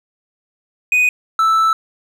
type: tone pair in turn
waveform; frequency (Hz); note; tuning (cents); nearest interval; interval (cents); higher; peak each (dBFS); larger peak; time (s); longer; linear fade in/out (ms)
triangle; 2489 / 1318.5; D#7 / E6; 0 / 0; major seventh; 1100; first; -9; neither; 0.92-1.09 / 1.39-1.73; second; 2
effects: none